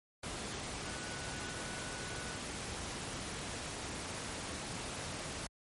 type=tone in noise; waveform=sine; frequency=1479 Hz; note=F#6; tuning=1 cent flat; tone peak=-49 dBFS; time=0.85-2.38 s; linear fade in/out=5 ms; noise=pink; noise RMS=-41 dBFS; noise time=0.23-5.47 s; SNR=-11 dB; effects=high-pass 60 Hz 12 dB/octave + MP3 48 kbps